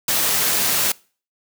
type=noise; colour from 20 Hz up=white; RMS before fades=-19 dBFS; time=0.08-0.92 s; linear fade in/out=5 ms; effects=noise-tail reverb RT60 0.4 s tail -24 dB re dry + high-pass 100 Hz 12 dB/octave